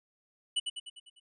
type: tone with echo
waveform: square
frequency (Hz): 2960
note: F#7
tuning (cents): 0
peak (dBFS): -27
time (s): 0.56-0.6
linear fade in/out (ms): 10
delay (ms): 100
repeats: 6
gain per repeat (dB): -5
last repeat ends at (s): 1.2
effects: resampled to 24000 Hz